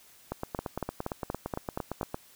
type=two click trains; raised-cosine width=1 ms; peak=-18 / -17 dBFS; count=17 / 7; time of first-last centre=0.32-2.144 / 0.59-2.012 s; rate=8.77 / 4.22 Hz; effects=white hiss -57 dBFS RMS until 2.35 s